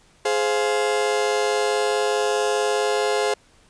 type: chord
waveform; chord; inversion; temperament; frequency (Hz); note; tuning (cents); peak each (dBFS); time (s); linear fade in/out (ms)
35% pulse; F minor; first; just; 419.1 / 523.8 / 698.5; Ab4 / C5 / F5; +16 / +2 / 0; -20 / -23 / -25; 0.25-3.34; 5
effects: pink hiss -56 dBFS RMS until 3.69 s + resampled to 22050 Hz

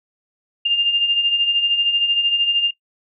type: beating tone pair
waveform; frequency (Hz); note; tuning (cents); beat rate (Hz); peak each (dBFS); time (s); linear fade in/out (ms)
sine; 2794 / 2807; F7 / F7; 0 / +8; 13; -23 / -15; 0.65-2.71; 10
effects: noise-tail reverb RT60 0.1 s tail -20 dB re dry

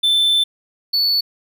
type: tone pair in turn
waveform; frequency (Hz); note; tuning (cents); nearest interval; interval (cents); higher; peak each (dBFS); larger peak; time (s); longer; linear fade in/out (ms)
triangle; 3534 / 4453; A7 / C#8; +7 / +7; major third; 400; second; -11 / -13; first; 0.03-0.44 / 0.93-1.21; first; 10
effects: none

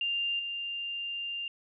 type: tone with level steps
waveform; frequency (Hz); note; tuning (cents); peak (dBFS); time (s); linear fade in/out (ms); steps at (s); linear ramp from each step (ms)
sine; 2794; F7; 0; -28 / -33; 0.01-1.48; 2; 0.39; 5
effects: none

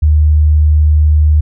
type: tone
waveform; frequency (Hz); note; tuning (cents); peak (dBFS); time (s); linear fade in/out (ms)
sine; 76; D#2; -40; -5; 0.02-1.41; 10
effects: none

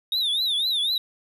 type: tone with vibrato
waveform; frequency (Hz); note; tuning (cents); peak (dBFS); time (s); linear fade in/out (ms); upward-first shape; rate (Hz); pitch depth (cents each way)
triangle; 3700; A#7; -14; -20; 0.12-0.98; 2; triangle; 4; 180
effects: none

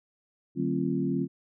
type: tone cluster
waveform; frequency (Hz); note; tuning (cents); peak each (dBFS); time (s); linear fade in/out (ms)
sine; 147.7 / 186.5 / 224.2 / 266.2 / 345.4; D3 / F#3 / A3 / C4 / F4; +10 / +14 / +33 / +30 / -19; -33 / -31 / -35 / -29 / -33; 0.55-1.28; 50
effects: none

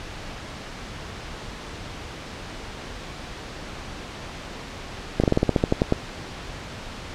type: slowing click train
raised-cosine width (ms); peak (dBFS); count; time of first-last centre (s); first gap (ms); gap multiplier
2; -4; 12; 5.2-5.924; 37; 1.11
effects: pink hiss -36 dBFS RMS until 7.14 s + low-pass 5000 Hz 12 dB/octave

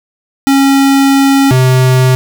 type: tone pair in turn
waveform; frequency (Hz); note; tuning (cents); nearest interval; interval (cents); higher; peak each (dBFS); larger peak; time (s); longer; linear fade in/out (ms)
square; 274 / 128.9; C#4 / C3; -20 / -26; octave + minor second; 1306; first; -6; neither; 0.47-1.51 / 1.51-2.15; first; 0
effects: none

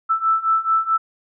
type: beating tone pair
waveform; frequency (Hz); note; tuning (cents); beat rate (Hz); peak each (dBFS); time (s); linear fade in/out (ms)
sine; 1318.5 / 1323.1; E6 / E6; 0 / +6; 4.6; -20 / -18; 0.09-0.98; 20
effects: none

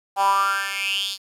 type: tone with high-pass filter sweep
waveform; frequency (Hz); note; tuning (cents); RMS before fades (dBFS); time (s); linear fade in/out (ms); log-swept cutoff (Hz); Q
10% pulse; 196.6; G3; +5; -22; 0.16-1.18; 50; 800 to 4200; 7.2
effects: resampled to 32000 Hz + 8-bit

